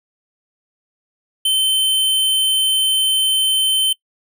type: tone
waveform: square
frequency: 3084 Hz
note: G7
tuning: 29 cents flat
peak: -14 dBFS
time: 1.45-3.93 s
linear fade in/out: 5 ms
effects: noise-tail reverb RT60 0.1 s tail -23 dB re dry